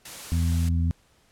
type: noise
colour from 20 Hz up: white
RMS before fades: -39 dBFS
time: 0.05-0.69 s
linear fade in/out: 5 ms
type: harmonic tone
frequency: 83.6 Hz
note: E2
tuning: 25 cents sharp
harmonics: 1 / 2 / 3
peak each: -21 / -29 / -33 dBFS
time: 0.32-0.91 s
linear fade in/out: 0 ms
effects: pink hiss -62 dBFS RMS until 1.31 s + low-pass 11000 Hz 12 dB/octave